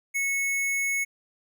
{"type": "tone", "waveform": "square", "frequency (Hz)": 2200, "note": "C#7", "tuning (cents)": -14, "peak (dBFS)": -25, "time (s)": [0.14, 1.05], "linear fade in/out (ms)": 20, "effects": []}